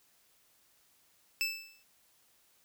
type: tone with exponential decay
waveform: 25% pulse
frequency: 2637 Hz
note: E7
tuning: in tune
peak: -23 dBFS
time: 1.41-1.83 s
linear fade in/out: 0 ms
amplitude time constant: 91 ms
effects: white hiss -68 dBFS RMS until 2.64 s